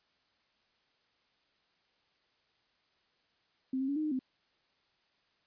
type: tone with pitch steps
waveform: sine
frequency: 261.7 / 266.9 / 282.3 / 308.9 / 305.6 / 259.3 Hz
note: C4 / C4 / C#4 / D#4 / D#4 / C4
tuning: 0 / +35 / +32 / -12 / -31 / -15 cents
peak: -30 dBFS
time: 3.73-4.192 s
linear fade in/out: 5 ms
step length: 77 ms
effects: white hiss -73 dBFS RMS until 5.46 s + resampled to 11025 Hz